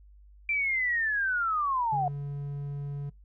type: linear sweep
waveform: sine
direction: down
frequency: 2363 to 704 Hz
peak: -25 dBFS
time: 0.49-2.08 s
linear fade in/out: 2 ms
type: tone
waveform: triangle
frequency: 142.4 Hz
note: C#3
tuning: 47 cents sharp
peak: -30 dBFS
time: 1.92-3.1 s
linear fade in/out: 10 ms
effects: noise-tail reverb RT60 0.2 s tail -26 dB re dry + added 50 Hz sine -51 dBFS peak until 3.24 s